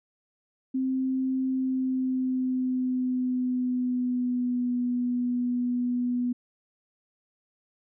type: tone with pitch glide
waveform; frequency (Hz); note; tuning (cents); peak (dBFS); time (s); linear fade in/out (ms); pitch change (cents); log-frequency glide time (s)
sine; 261.6 to 245.5; C4 to B3; 0 to -10; -24; 0.74-6.33; 10; -110; 1.46-4.77
effects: none